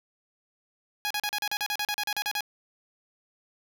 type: tone bursts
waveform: 10% pulse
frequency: 830.6 Hz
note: G#5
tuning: in tune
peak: -19 dBFS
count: 15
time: 1.05-2.407 s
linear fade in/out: 0 ms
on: 55 ms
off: 38 ms
effects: none